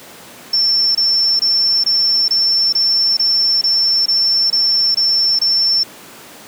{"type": "tone bursts", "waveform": "sine", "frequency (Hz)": 5390, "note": "E8", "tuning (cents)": 38, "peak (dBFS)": -11, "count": 12, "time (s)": [0.53, 5.834], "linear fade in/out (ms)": 5, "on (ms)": 420, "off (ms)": 24, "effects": ["pink hiss -37 dBFS RMS until 6.47 s", "high-pass 200 Hz 12 dB/octave"]}